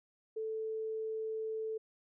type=tone; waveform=sine; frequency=440 Hz; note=A4; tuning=in tune; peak=-35 dBFS; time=0.36-1.78 s; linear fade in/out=10 ms; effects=none